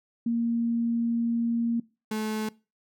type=tone pair in turn; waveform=sine / 35% pulse; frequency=233.1 / 216.3 Hz; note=A#3 / A3; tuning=0 / -29 cents; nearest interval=minor second; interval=129 cents; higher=first; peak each=-23 / -26 dBFS; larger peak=first; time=0.26-1.8 / 2.11-2.49 s; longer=first; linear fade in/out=5 ms; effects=noise-tail reverb RT60 0.3 s tail -22 dB re dry